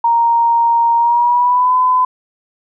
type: tone with pitch glide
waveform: sine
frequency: 932.3 to 1010.8 Hz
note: A#5 to B5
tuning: 0 to +40 cents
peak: -9 dBFS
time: 0.04-2.05 s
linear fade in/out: 5 ms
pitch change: +140 cents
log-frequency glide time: 0.97-1.75 s
effects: none